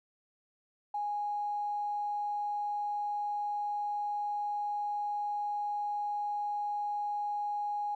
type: tone with tanh clipping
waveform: triangle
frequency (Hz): 827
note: G#5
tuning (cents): -8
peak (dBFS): -31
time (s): 0.94-7.95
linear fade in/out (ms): 5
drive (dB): 3
effects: none